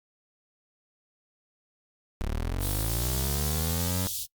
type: linear sweep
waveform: 25% pulse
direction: up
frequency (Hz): 34 to 94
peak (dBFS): -24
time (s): 2.21-4.07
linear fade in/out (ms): 0
type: band-stop noise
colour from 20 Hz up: white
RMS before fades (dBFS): -33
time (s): 2.59-4.27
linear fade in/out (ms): 50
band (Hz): 120 to 3100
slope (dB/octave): 48
effects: noise-tail reverb RT60 0.1 s tail -25 dB re dry + Opus 48 kbps